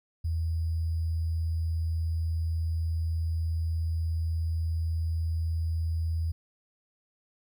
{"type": "tone with sample-and-hold", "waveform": "sine", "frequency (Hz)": 81.7, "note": "E2", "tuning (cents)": -15, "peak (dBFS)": -26, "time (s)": [0.24, 6.32], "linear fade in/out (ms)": 10, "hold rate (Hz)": 4900, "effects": []}